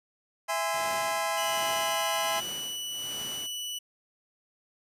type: chord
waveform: sawtooth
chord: E augmented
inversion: none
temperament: just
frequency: 659.3 / 824.1 / 1030.1 Hz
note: E5 / G#5 / B#5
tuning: 0 / -14 / -27 cents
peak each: -28 dBFS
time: 0.48-2.41 s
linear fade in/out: 20 ms
type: noise with tremolo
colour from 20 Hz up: pink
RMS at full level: -41 dBFS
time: 0.73-3.47 s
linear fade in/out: 10 ms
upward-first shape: sine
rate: 1.3 Hz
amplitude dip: 85%
type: tone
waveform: sawtooth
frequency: 2960 Hz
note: F#7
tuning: in tune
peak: -30 dBFS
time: 1.37-3.79 s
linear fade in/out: 10 ms
effects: high-pass 150 Hz 12 dB/octave + resampled to 32000 Hz